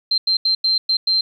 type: tone bursts at uneven times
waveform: sine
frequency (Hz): 4139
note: C8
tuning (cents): -20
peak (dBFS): -14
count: 6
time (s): 0.11-0.18 / 0.27-0.37 / 0.45-0.55 / 0.64-0.78 / 0.89-0.97 / 1.07-1.21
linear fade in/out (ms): 5
effects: 9-bit